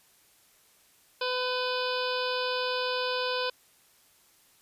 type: harmonic tone with a mistuned harmonic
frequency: 503 Hz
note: B4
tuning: 32 cents sharp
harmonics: 1 / 2 / 3 / 5 / 6 / 7 / 8 / 9 / 10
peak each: -31 / -34 / -36 / -38 / -39 / -39 / -40 / -41 / -41 dBFS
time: 1.21-3.5 s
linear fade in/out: 5 ms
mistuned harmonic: 5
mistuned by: -16 cents
effects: white hiss -62 dBFS RMS until 4.61 s + resampled to 32000 Hz